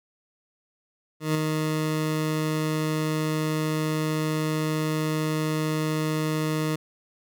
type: tone with ADSR envelope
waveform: 20% pulse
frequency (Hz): 155.56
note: D#3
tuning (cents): 0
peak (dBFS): -15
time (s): 1.2-6.76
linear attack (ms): 150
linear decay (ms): 6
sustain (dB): -4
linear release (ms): 8
effects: none